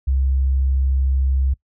sine tone, 66.6 Hz, C2, 31 cents sharp, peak -15 dBFS, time 0.07-1.54 s, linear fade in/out 10 ms, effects noise-tail reverb RT60 0.1 s tail -22 dB re dry

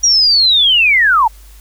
sine linear sweep, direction down, 5780 to 830.6 Hz, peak -7 dBFS, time 0.03-1.28 s, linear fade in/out 10 ms, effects added 50 Hz sine -36 dBFS peak until 1.6 s + white hiss -46 dBFS RMS until 1.6 s

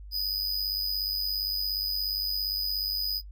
square tone with amplitude modulation, 4978 Hz, D#8, in tune, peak -25 dBFS, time 0.11-3.22 s, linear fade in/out 50 ms, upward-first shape sine, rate 97.2 Hz, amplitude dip 60%, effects noise-tail reverb RT60 0.1 s tail -21 dB re dry + added 50 Hz sine -41 dBFS peak until 3.31 s

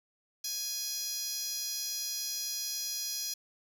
10% pulse tone with high-pass filter, 830.6 Hz, G#5, in tune, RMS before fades -36 dBFS, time 0.44-3.34 s, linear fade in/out 5 ms, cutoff 5800 Hz, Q 2.3, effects 11-bit

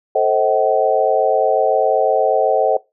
sine chord, A diminished seventh, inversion none, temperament just, 440 / 528 / 633.6 / 760.3 Hz, A4 / C5 / Eb5 / Gb5, 0 / +16 / +31 / +47 cents, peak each -18 dBFS, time 0.15-2.77 s, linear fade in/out 5 ms, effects noise-tail reverb RT60 0.2 s tail -19 dB re dry

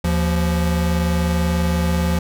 square tone pair together, 77.1 / 173.08 Hz, D#2 / F3, -15 / -15 cents, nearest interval octave + major second, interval 1400 cents, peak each -20 dBFS, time 0.04-2.19 s, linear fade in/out 5 ms, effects none

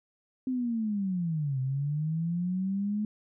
sine linear two-way sweep, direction down then up, 261.6 to 128.9 to 213.5 Hz, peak -27 dBFS, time 0.47-3.05 s, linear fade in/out 2 ms, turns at 1.6 s, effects none

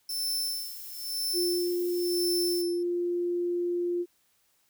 sawtooth tone with tremolo, 5310 Hz, E8, 12 cents sharp, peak -25 dBFS, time 0.09-2.83 s, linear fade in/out 2 ms, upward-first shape sine, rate 1 Hz, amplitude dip 95%
violet noise, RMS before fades -42 dBFS, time 0.1-2.62 s, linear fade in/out 5 ms
sine tone with pitch glide, 352.7 to 350.1 Hz, F4 to F4, +17 to +4 cents, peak -26 dBFS, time 1.33-4.06 s, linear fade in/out 50 ms, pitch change -13 cents, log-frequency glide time 2.01-2.7 s
effects white hiss -69 dBFS RMS until 4.69 s

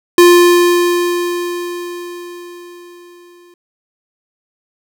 square tone with exponential decay, 350.3 Hz, F4, 5 cents sharp, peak -3 dBFS, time 0.18-3.54 s, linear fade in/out 2 ms, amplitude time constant 730 ms, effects none

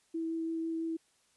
sine tone with vibrato, 326.9 Hz, E4, 14 cents flat, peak -32 dBFS, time 0.14-0.97 s, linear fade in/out 10 ms, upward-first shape sine, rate 6 Hz, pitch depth 8 cents each way, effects white hiss -70 dBFS RMS until 1.36 s + resampled to 24000 Hz

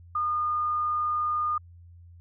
sine tone, 1219 Hz, D#6, 36 cents flat, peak -24 dBFS, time 0.15-1.58 s, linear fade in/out 5 ms, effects added 86 Hz sine -47 dBFS peak until 2.2 s

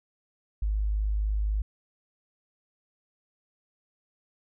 sine tone, 51.91 Hz, G#1, in tune, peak -24 dBFS, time 0.62-1.62 s, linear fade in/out 5 ms, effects none

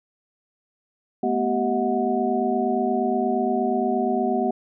sine tone cluster, 216.4 / 244.9 / 385.3 / 636 / 731 Hz, A3 / B3 / G4 / D#5 / F#5, -29 / -14 / -30 / +38 / -21 cents, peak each -29 / -25 / -25 / -29 / -25 dBFS, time 1.23-4.51 s, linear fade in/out 5 ms, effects none

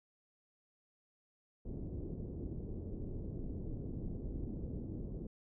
pink low-pass noise, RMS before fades -42 dBFS, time 1.65-5.27 s, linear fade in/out 5 ms, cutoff 400 Hz, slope 24 dB/octave, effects none

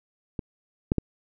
clicks, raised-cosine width 3 ms, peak -17 / -8 / -10 dBFS, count 3, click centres 0.392 / 0.919 / 0.983 s, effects none

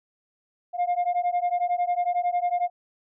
sine beating tone pair, 703 / 714 Hz, F5 / F5, +11 / +38 cents, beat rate 11 Hz, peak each -23 / -23 dBFS, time 0.73-2.7 s, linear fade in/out 50 ms, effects tanh soft clip ceiling -19 dBFS

